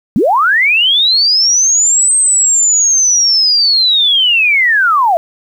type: linear two-way sweep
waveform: sine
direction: up then down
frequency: 170 to 8372 to 639 Hz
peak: -7 dBFS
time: 0.16-5.17 s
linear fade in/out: 0 ms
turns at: 2.16 s
effects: 7-bit